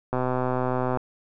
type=click train; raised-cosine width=1 ms; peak=-12 dBFS; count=108; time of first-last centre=0.13-0.973 s; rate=127 Hz; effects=none